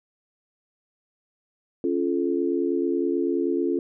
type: chord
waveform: sine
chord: Db augmented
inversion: none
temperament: just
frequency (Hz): 277.2 / 346.5 / 433.1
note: Db4 / F4 / A4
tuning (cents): 0 / -14 / -27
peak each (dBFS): -26 / -24 / -28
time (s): 1.84-3.79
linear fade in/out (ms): 2
effects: none